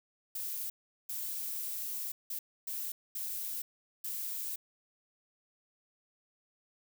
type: noise bursts at uneven times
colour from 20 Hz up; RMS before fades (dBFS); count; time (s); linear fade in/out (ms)
violet; -38; 6; 0.35-0.7 / 1.09-2.12 / 2.3-2.39 / 2.67-2.92 / 3.15-3.62 / 4.04-4.56; 5
effects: none